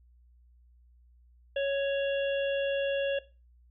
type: harmonic tone with a mistuned harmonic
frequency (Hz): 554.4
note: C#5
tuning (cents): 0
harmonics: 1 / 3 / 5 / 6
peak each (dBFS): -27 / -38 / -38 / -42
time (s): 1.56-3.19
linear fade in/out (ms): 5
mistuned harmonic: 6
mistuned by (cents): +20
effects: noise-tail reverb RT60 0.3 s tail -17 dB re dry + added 60 Hz sine -57 dBFS peak until 3.7 s